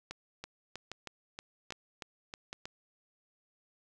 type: two click trains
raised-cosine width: 0.2 ms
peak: -23 / -24 dBFS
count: 4 / 8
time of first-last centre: 0.11-2.529 / 0.44-2.655 s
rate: 1.24 / 3.16 Hz
effects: none